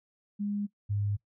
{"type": "tone pair in turn", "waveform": "sine", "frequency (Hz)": [204.5, 102.25], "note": ["G#3", "G#2"], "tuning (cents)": [-26, -26], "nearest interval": "octave", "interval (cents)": 1200, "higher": "first", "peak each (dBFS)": [-29, -27], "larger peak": "second", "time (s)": [[0.39, 0.67], [0.89, 1.17]], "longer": "neither", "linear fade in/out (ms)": 20, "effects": ["noise-tail reverb RT60 0.1 s tail -20 dB re dry"]}